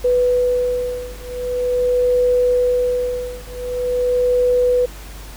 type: beating tone pair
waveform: sine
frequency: 494.8 / 495.24 Hz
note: B4 / B4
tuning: +3 / +5 cents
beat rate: 0.44 Hz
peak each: -18 dBFS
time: 0.04-4.86 s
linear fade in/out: 10 ms
effects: added 50 Hz sine -33 dBFS peak until 5.36 s + pink hiss -39 dBFS RMS until 5.36 s